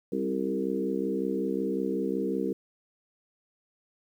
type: harmonic tone with a mistuned harmonic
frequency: 65.41 Hz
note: C2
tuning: in tune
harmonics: 3 / 4 / 5 / 6 / 7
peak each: -33 / -33 / -33 / -33 / -33 dBFS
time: 0.12-2.53 s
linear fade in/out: 5 ms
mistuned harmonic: 4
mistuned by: +23 cents
effects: 10-bit